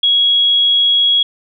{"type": "tone", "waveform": "sine", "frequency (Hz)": 3322, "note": "G#7", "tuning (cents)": 0, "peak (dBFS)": -9, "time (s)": [0.03, 1.23], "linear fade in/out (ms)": 5, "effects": []}